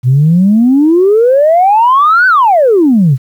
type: exponential two-way sweep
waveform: sine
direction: up then down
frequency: 120.2 to 1544 to 120.2 Hz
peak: -3 dBFS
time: 0.03-3.18 s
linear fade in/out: 50 ms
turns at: 2.27 s
effects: tanh soft clip ceiling 0 dBFS + 7-bit